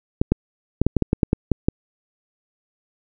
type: clicks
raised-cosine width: 3 ms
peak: -3 dBFS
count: 11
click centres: 0.215 / 0.32 / 0.816 / 0.866 / 0.967 / 1.023 / 1.131 / 1.232 / 1.331 / 1.517 / 1.685 s
effects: none